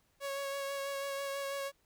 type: tone with vibrato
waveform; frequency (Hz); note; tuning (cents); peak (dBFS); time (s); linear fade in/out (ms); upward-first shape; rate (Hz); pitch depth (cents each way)
sawtooth; 554.4; C#5; 0; -32; 0.2-1.72; 50; sine; 6.1; 16
effects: pink hiss -73 dBFS RMS until 1.85 s